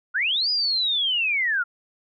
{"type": "linear two-way sweep", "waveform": "sine", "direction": "up then down", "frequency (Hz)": [1356, 4986, 1356], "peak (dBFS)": -20, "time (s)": [0.14, 1.64], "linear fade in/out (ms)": 20, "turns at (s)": 0.5, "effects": []}